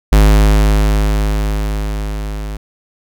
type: tone with level ramp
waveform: square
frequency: 51.91 Hz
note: G#1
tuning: in tune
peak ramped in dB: -5 to -22 dBFS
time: 0.12-2.57 s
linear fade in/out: 5 ms
effects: none